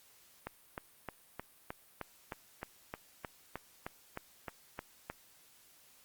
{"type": "click train", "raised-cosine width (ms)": 0.5, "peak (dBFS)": -24, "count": 16, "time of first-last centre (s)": [0.47, 5.1], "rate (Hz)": 3.24, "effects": ["white hiss -63 dBFS RMS until 6.04 s", "Opus 48 kbps"]}